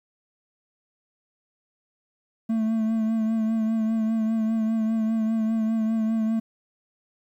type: tone with vibrato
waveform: triangle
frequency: 222 Hz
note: A3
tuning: 16 cents sharp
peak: -19 dBFS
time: 2.49-6.4 s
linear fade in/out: 10 ms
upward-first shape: triangle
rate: 5 Hz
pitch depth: 35 cents each way
effects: 10-bit